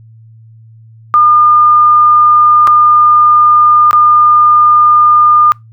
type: tone with dropouts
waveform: sine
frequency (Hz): 1210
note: D#6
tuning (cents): -49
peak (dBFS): -3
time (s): 1.14-5.52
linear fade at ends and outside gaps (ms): 0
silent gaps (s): 2.672-2.676 / 3.91-3.93
effects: noise-tail reverb RT60 0.2 s tail -26 dB re dry + added 112 Hz sine -35 dBFS peak until 5.72 s